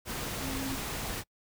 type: tone in noise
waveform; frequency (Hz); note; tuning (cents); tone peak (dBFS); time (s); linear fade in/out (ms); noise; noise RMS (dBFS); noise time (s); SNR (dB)
sine; 267.3; C4; +37; -36; 0.39-0.8; 50; pink; -36; 0.05-1.24; -3
effects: noise-tail reverb RT60 0.1 s tail -26 dB re dry